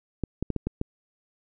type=clicks; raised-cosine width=3 ms; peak=-14 dBFS; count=6; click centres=0.237 / 0.426 / 0.503 / 0.563 / 0.67 / 0.814 s; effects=none